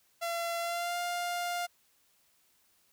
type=tone with pitch glide; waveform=sawtooth; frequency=680 to 702.4 Hz; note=F5 to F5; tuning=-46 to +10 cents; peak=-28 dBFS; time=0.21-1.67 s; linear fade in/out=20 ms; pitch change=+56 cents; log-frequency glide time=0.59-0.98 s; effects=white hiss -69 dBFS RMS until 2.92 s